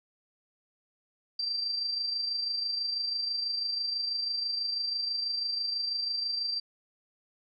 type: tone with amplitude modulation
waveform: sine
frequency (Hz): 4699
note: D8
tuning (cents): 0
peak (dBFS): -27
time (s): 1.39-6.6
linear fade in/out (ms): 5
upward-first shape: sine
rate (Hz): 26.1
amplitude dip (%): 45
effects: none